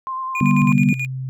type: tone with vibrato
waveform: sine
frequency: 1046.5 Hz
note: C6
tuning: in tune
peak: -23 dBFS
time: 0.07-0.72 s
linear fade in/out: 0 ms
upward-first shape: square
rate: 9.6 Hz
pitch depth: 15 cents each way
type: tone with tremolo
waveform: triangle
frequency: 2437 Hz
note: D#7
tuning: 37 cents flat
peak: -20 dBFS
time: 0.35-1.06 s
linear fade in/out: 2 ms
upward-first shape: square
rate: 9.3 Hz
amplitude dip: 75%
type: chord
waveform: sine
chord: G major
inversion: second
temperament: equal with one note detuned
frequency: 146.83 / 196 / 242.3 Hz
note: D3 / G3 / B3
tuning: 0 / 0 / -33 cents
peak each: -17 dBFS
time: 0.41-0.93 s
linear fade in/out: 2 ms
type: tone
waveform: sine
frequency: 130.81 Hz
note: C3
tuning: in tune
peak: -24 dBFS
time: 0.62-1.29 s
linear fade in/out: 0 ms
effects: none